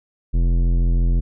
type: tone with tanh clipping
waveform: triangle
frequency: 43 Hz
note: F1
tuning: 26 cents flat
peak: -16 dBFS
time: 0.33-1.21 s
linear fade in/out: 20 ms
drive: 18 dB
effects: none